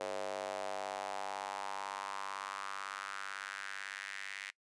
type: tone with high-pass filter sweep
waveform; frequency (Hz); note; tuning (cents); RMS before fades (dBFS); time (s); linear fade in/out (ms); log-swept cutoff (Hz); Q
square; 49; G1; 0; -42; 0-4.51; 10; 540 to 2000; 3.3
effects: noise-tail reverb RT60 0.1 s tail -23 dB re dry + resampled to 22050 Hz